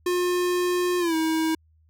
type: tone with pitch glide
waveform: square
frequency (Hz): 357.2 to 320.1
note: F4 to D#4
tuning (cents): +39 to +49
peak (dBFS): -22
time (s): 0.06-1.55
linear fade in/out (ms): 5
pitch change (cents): -190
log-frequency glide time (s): 0.99-1.15
effects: added 79 Hz sine -57 dBFS peak until 1.89 s